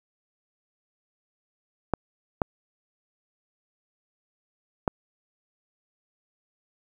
clicks, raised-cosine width 1 ms, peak -8 dBFS, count 3, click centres 1.937 / 2.418 / 4.878 s, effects 8-bit

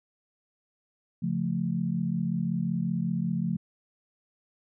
sine chord, Db augmented, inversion none, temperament equal with one note detuned, 139.23 / 174.61 / 220 Hz, Db3 / F3 / A3, +8 / 0 / 0 cents, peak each -33 / -28 / -31 dBFS, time 1.22-3.57 s, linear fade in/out 10 ms, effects none

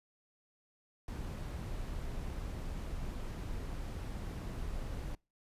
brown noise, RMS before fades -40 dBFS, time 1.08-5.15 s, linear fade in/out 2 ms, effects noise-tail reverb RT60 0.3 s tail -26 dB re dry + resampled to 32000 Hz

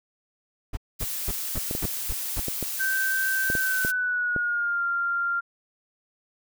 brown noise bursts, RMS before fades -28 dBFS, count 7, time 0.73-2.404 s, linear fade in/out 10 ms, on 42 ms, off 230 ms
blue noise, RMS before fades -31 dBFS, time 0.99-3.92 s, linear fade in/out 20 ms
clicks, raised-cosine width 2 ms, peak -17 dBFS, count 9, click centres 1.711 / 1.751 / 1.853 / 2.483 / 2.627 / 3.501 / 3.552 / 3.849 / 4.363 s
sine tone with pitch glide, 1552 to 1390.7 Hz, G6 to F6, -18 to -8 cents, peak -23 dBFS, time 2.79-5.41 s, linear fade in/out 20 ms, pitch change -190 cents, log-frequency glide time 3.53-4.83 s
effects none

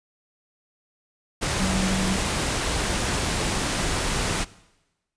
sine tone in noise, 189.2 Hz, F#3, 39 cents sharp, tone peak -24 dBFS, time 1.59-2.16 s, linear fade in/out 20 ms, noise pink, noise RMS -25 dBFS, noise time 1.41-4.45 s, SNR -2 dB, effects noise-tail reverb RT60 1.0 s tail -20 dB re dry + resampled to 22050 Hz

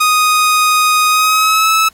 sawtooth tone with pitch glide, 1244.5 to 1301.9 Hz, D#6 to E6, 0 to -22 cents, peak -5 dBFS, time 0-1.89 s, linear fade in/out 10 ms, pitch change +78 cents, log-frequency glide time 1.08-1.7 s, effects pink hiss -47 dBFS RMS until 1.93 s + MP3 64 kbps

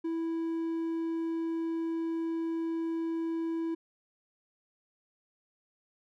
triangle tone, 329.1 Hz, E4, 3 cents flat, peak -28 dBFS, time 0.04-3.75 s, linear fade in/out 10 ms, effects none

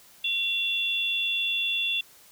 sine tone pair together, 2740 / 3452 Hz, F7 / A7, -34 / -34 cents, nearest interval major third, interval 400 cents, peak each -27 dBFS, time 0.24-2.01 s, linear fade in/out 5 ms, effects white hiss -54 dBFS RMS until 2.31 s

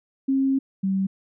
sine tone pair in turn, 269.1 / 192.63 Hz, C4 / G3, +49 / -30 cents, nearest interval tritone, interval 579 cents, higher first, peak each -18 / -20 dBFS, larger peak first, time 0.28-0.59 / 0.83-1.07 s, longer first, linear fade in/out 10 ms, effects none

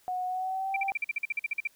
sine tone with pitch glide, 733 to 781.1 Hz, F#5 to G5, -16 to -6 cents, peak -29 dBFS, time 0.08-0.92 s, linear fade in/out 0 ms, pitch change +110 cents, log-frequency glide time 0.27-0.76 s
sine tone bursts, 2349 Hz, D7, in tune, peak -26 dBFS, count 14, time 0.74-1.674 s, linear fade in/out 5 ms, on 24 ms, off 46 ms
effects white hiss -63 dBFS RMS until 1.75 s

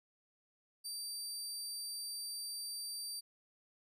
25% pulse tone, 4663 Hz, D8, 13 cents flat, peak -36 dBFS, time 0.84-3.21 s, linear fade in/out 20 ms, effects none

